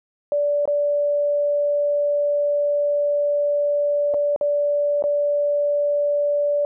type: tone with dropouts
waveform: sine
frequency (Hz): 581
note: D5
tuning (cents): -19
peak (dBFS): -17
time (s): 0.32-6.65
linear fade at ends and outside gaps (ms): 1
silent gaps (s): 0.655-0.676 / 4.139-4.143 / 4.362-4.411 / 5.024-5.039
effects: none